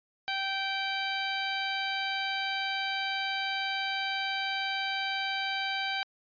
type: tone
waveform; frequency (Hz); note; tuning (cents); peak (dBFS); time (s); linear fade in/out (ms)
10% pulse; 778; G5; -13; -21; 0.28-6.03; 0
effects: resampled to 11025 Hz